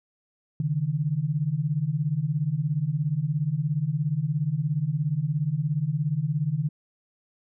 sine beating tone pair, 138.59 / 155.59 Hz, C#3 / D#3, 0 / 0 cents, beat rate 17 Hz, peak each -27 / -25 dBFS, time 0.6-6.69 s, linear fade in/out 2 ms, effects none

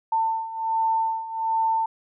sine beating tone pair, 895 / 896.3 Hz, A5 / A5, +29 / +32 cents, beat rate 1.3 Hz, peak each -27 / -23 dBFS, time 0.12-1.86 s, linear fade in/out 5 ms, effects none

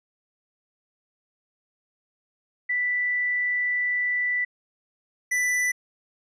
sine / square tone pair in turn, 1975.5 / 1983.6 Hz, B6 / B6, 0 / +7 cents, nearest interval unison, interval 7 cents, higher second, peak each -22 dBFS, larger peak neither, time 2.69-4.45 / 5.31-5.72 s, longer first, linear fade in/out 10 ms, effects low-pass 11000 Hz 12 dB/octave

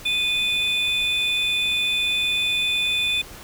triangle tone pair together, 2476 / 3514 Hz, D#7 / A7, -9 / -3 cents, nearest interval tritone, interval 606 cents, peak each -21 dBFS, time 0.05-3.22 s, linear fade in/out 10 ms, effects pink hiss -41 dBFS RMS until 3.43 s

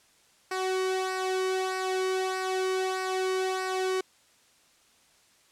sawtooth tone with flanger, 375.3 Hz, F#4, 25 cents sharp, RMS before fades -29 dBFS, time 0.51-4.01 s, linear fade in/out 5 ms, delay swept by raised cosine 0.29 to 1.21 ms, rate 1.6 Hz, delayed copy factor -0.6, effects white hiss -62 dBFS RMS until 5.51 s + low-pass 9000 Hz 12 dB/octave

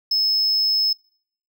triangle tone, 5200 Hz, E8, 24 cents flat, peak -16 dBFS, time 0.11-0.93 s, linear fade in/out 5 ms, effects noise-tail reverb RT60 0.6 s tail -26 dB re dry

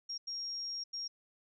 sine tone bursts at uneven times, 5580 Hz, F8, 2 cents flat, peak -37 dBFS, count 3, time 0.09-0.18 / 0.27-0.84 / 0.93-1.08 s, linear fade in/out 10 ms, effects none

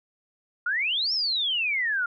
sine exponential two-way sweep, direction up then down, 1381 to 5490 to 1381 Hz, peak -23 dBFS, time 0.66-2.06 s, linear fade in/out 5 ms, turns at 1.13 s, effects none

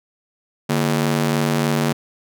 sawtooth ring-modulated tone, 189.7 Hz, F#3, 43 cents sharp, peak -10 dBFS, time 0.69-1.93 s, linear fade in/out 10 ms, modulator 41.7 Hz, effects none

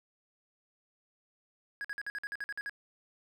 triangle tone bursts, 1657 Hz, G#6, 4 cents flat, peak -33 dBFS, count 11, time 1.81-2.695 s, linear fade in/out 0 ms, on 35 ms, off 50 ms, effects 12-bit

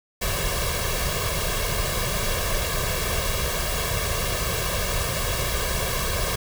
pink noise with comb filter, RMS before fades -25 dBFS, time 0.21-6.36 s, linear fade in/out 10 ms, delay 1.8 ms, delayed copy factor +0.8, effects none

